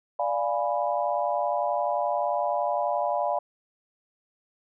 sine chord, D diminished seventh, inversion none, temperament equal, 587.3 / 698.5 / 830.6 / 987.8 Hz, D5 / F5 / Ab5 / Cb6, 0 / 0 / 0 / 0 cents, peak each -28 / -28 / -30 / -31 dBFS, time 0.19-3.39 s, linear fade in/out 5 ms, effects none

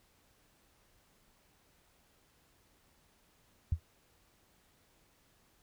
sine tone with exponential decay, 82.41 Hz, E2, in tune, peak -24 dBFS, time 3.72-3.8 s, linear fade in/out 5 ms, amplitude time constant 16 ms, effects pink hiss -69 dBFS RMS until 5.62 s

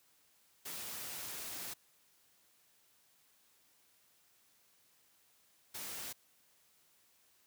white noise bursts at uneven times, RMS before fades -44 dBFS, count 2, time 0.65-1.74 / 5.74-6.13 s, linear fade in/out 10 ms, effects white hiss -70 dBFS RMS until 7.46 s + high-pass 60 Hz 12 dB/octave

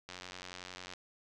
click train, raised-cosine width 0.2 ms, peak -27 dBFS, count 78, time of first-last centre 0.09-0.936 s, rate 91 Hz, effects resampled to 24000 Hz

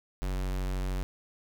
square tone, 46.6 Hz, F#1, 13 cents sharp, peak -30 dBFS, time 0.22-1.03 s, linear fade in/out 0 ms, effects none

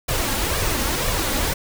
pink noise with flanger, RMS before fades -22 dBFS, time 0.08-1.54 s, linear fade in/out 10 ms, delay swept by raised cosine 1.7 to 3.7 ms, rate 2 Hz, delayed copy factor +0.55, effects none

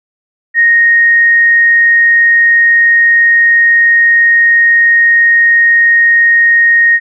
sine tone, 1863 Hz, A#6, 2 cents flat, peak -4 dBFS, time 0.54-7 s, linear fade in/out 50 ms, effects none

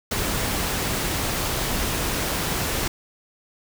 pink noise, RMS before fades -25 dBFS, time 0.11-2.88 s, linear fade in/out 5 ms, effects none

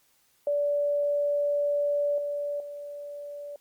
sine tone with level steps, 579 Hz, D5, 25 cents flat, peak -23 / -28 / -36 dBFS, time 0.47-3.56 s, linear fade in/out 2 ms, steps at 2.18 / 2.6 s, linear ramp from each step 2 ms, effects white hiss -66 dBFS RMS until 3.6 s + Opus 48 kbps

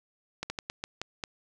slowing click train, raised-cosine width 0.2 ms, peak -16 dBFS, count 7, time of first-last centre 0.43-1.238 s, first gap 70 ms, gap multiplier 1.26, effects none

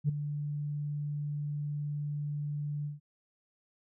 sine tone with ADSR envelope, 146.83 Hz, D3, in tune, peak -21 dBFS, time 0.04-3 s, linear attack 49 ms, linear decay 11 ms, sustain -11 dB, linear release 150 ms, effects tanh soft clip ceiling -20 dBFS

